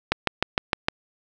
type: click train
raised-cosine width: 0.3 ms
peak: -3 dBFS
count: 6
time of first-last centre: 0.12-0.885 s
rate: 6.54 Hz
effects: none

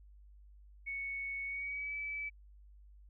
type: tone with pitch glide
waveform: sine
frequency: 2217 to 2302 Hz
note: C#7 to D7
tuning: 0 to -35 cents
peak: -37 dBFS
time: 0.86-2.3 s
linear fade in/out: 20 ms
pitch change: +65 cents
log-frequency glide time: 1.45-1.95 s
effects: added 50 Hz sine -55 dBFS peak until 3.09 s

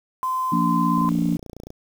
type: tone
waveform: sine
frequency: 1031 Hz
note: C6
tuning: 26 cents flat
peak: -21 dBFS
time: 0.23-1.09 s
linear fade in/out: 0 ms
type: harmonic tone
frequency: 57.7 Hz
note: A#1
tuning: 17 cents flat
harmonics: 3 / 4 / 5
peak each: -22 / -23 / -24 dBFS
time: 0.52-1.37 s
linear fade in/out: 5 ms
type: click train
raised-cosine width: 2 ms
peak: -24 dBFS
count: 22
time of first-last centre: 0.98-1.704 s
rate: 29 Hz
effects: 7-bit

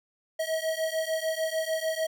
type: beating tone pair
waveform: square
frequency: 637 / 643.7 Hz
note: D#5 / E5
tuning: +41 / -41 cents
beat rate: 6.7 Hz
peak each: -31 dBFS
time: 0.39-2.07 s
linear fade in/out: 10 ms
effects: none

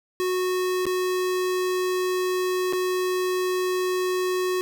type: tone with dropouts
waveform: square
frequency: 367.1 Hz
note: F#4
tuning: 14 cents flat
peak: -23 dBFS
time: 0.2-4.61 s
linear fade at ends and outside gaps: 0 ms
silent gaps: 0.855-0.866 / 2.726-2.733 s
effects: none

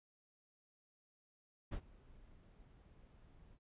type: noise with ADSR envelope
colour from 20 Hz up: brown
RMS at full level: -39 dBFS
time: 1.71-3.59 s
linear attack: 23 ms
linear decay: 70 ms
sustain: -23 dB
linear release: 56 ms
effects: resampled to 8000 Hz

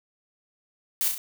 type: noise with echo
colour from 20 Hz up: blue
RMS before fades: -25 dBFS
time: 1.01-1.08 s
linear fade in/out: 0 ms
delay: 33 ms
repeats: 3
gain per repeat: -4 dB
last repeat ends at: 1.179 s
effects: none

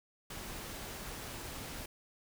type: noise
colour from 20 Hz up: pink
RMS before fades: -44 dBFS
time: 0.3-1.86 s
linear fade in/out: 5 ms
effects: none

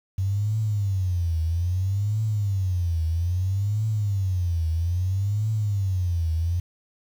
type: tone with vibrato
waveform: sine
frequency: 94 Hz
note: F#2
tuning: 28 cents sharp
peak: -21 dBFS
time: 0.18-6.6 s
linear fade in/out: 5 ms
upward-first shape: triangle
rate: 0.61 Hz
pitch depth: 280 cents each way
effects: 8-bit

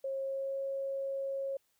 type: tone with pitch glide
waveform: sine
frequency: 540 to 545 Hz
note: C#5 to C#5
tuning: -45 to -29 cents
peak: -33 dBFS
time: 0.04-1.57 s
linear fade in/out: 5 ms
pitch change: +16 cents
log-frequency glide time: 0.23-0.59 s
effects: white hiss -75 dBFS RMS until 1.79 s

